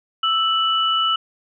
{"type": "tone pair together", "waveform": "sine", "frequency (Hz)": [1318.5, 2960], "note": ["E6", "F#7"], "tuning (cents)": [0, 0], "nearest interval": "octave + major second", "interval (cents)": 1400, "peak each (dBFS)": -19, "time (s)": [0.23, 1.16], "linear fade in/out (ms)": 5, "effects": []}